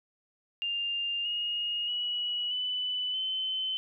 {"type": "tone with pitch steps", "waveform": "sine", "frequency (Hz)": [2801, 2863, 2927, 2992, 3058], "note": ["F7", "F7", "F#7", "F#7", "G7"], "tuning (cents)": [4, 42, -19, 19, -44], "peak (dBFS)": -29, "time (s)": [0.62, 3.77], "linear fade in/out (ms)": 0, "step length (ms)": 630, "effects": []}